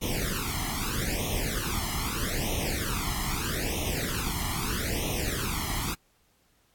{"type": "noise with flanger", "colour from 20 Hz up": "pink", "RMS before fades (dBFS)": -30, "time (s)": [0.01, 5.95], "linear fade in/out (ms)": 20, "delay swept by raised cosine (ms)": [0.32, 0.98], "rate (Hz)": 0.79, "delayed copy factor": 1, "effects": ["pink hiss -67 dBFS RMS until 6.74 s", "AAC 64 kbps"]}